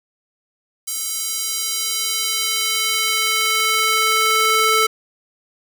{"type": "tone with high-pass filter sweep", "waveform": "square", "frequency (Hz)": 439.4, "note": "A4", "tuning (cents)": -2, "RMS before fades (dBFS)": -19, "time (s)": [0.87, 4.87], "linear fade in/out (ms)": 10, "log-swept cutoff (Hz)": [7300, 930], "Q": 0.91, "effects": []}